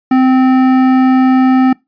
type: tone with hard clipping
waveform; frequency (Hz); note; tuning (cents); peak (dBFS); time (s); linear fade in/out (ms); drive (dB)
sine; 259.3; C4; -15; -8; 0.11-1.73; 5; 13
effects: noise-tail reverb RT60 0.2 s tail -24 dB re dry + resampled to 11025 Hz